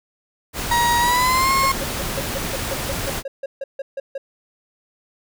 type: noise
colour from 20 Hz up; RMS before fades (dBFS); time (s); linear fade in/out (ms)
pink; -26; 0.53-3.23; 50
type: tone with pitch glide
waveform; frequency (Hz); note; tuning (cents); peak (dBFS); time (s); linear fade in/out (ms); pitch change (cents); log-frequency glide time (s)
35% pulse; 949 to 1077.6; A#5 to C#6; +31 to -49; -14; 0.71-1.72; 5; +220; 0.99-1.52
type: tone bursts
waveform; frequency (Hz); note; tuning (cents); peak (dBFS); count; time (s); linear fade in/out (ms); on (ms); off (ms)
triangle; 546; C#5; -26; -22; 15; 1.63-4.18; 5; 30; 150
effects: none